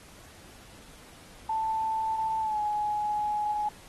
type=tone with pitch glide; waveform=sine; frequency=883 to 839.7 Hz; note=A5 to G#5; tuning=+6 to +19 cents; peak=-26 dBFS; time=1.49-3.69 s; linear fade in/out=5 ms; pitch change=-87 cents; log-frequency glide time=2.4-2.61 s; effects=pink hiss -52 dBFS RMS until 3.88 s + AAC 32 kbps